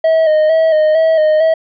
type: tone with vibrato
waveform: triangle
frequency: 631 Hz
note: D#5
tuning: 24 cents sharp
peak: -6 dBFS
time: 0.04-1.54 s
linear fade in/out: 5 ms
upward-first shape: square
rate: 2.2 Hz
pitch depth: 37 cents each way
effects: resampled to 11025 Hz